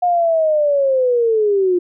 sine linear sweep, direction down, 720 to 349.2 Hz, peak -12 dBFS, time 0.02-1.79 s, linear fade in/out 10 ms, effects none

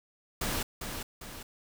pink noise with echo, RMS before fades -32 dBFS, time 0.41-0.63 s, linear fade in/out 5 ms, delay 400 ms, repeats 2, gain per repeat -6 dB, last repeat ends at 1.43 s, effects none

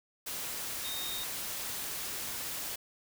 sine tone in noise, 3708 Hz, A#7, 10 cents flat, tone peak -38 dBFS, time 0.84-1.24 s, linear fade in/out 10 ms, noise white, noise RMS -38 dBFS, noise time 0.26-2.76 s, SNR -3 dB, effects none

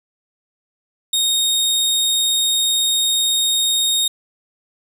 sawtooth tone, 3718 Hz, A#7, 5 cents flat, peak -12 dBFS, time 1.13-4.08 s, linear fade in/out 5 ms, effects resampled to 32000 Hz + 7-bit

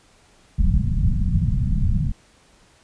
pink low-pass noise, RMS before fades -19 dBFS, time 0.58-2.12 s, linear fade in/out 10 ms, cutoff 200 Hz, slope 48 dB/octave, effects pink hiss -55 dBFS RMS until 2.83 s + resampled to 22050 Hz

